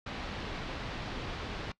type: low-pass noise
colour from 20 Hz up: pink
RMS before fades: -39 dBFS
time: 0.06-1.72 s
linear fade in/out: 5 ms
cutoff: 4300 Hz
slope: 24 dB/octave
effects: noise-tail reverb RT60 0.1 s tail -21 dB re dry